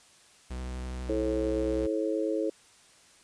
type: tone with vibrato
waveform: 45% pulse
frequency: 63 Hz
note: B1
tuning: 35 cents sharp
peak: -34 dBFS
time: 0.5-1.87 s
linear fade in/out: 10 ms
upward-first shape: triangle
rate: 12 Hz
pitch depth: 25 cents each way
type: harmonic tone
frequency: 108.4 Hz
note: A2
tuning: 25 cents flat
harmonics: 3 / 4 / 5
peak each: -30 / -31 / -32 dBFS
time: 1.09-2.5 s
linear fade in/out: 5 ms
effects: white hiss -58 dBFS RMS until 3.23 s + resampled to 22050 Hz